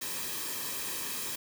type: noise with comb filter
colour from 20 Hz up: white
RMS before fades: -36 dBFS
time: 0.01-1.36 s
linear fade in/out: 10 ms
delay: 1.4 ms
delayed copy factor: -0.6
effects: none